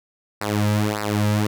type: tone with flanger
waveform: sawtooth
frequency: 104.9 Hz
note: G#2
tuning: 18 cents sharp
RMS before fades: -21 dBFS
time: 0.41-1.47 s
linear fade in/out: 5 ms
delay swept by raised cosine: 0.3 to 2.8 ms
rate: 1.7 Hz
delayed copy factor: -1
effects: none